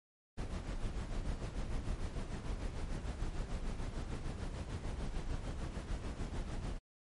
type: noise with tremolo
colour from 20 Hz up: brown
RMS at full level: -37 dBFS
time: 0.37-6.79 s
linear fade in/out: 20 ms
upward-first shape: sine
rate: 6.7 Hz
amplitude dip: 55%
effects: MP3 48 kbps